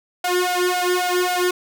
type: tone with flanger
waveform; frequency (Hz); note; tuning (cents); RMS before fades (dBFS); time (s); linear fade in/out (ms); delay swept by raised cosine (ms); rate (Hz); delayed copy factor
sawtooth; 359.9; F#4; -48; -20; 0.24-1.51; 5; 1.3 to 2.2; 3.7; +0.95
effects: none